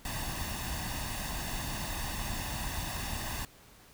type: noise with comb filter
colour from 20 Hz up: pink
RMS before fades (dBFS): -36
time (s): 0.05-3.45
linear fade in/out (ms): 2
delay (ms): 1.1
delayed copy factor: +0.65
effects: pink hiss -57 dBFS RMS until 3.93 s